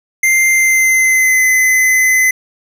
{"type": "tone with pitch glide", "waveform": "square", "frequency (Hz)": [2093, 2035], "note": ["C7", "C7"], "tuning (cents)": [0, -49], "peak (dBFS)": -9, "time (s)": [0.23, 2.31], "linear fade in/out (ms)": 5, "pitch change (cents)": -49, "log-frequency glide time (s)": [0.49, 1.46], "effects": []}